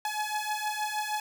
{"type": "beating tone pair", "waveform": "sawtooth", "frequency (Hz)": [845, 851.4], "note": ["G#5", "G#5"], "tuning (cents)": [30, 43], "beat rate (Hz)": 6.4, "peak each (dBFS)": -29, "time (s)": [0.05, 1.2], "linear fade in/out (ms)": 2, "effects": []}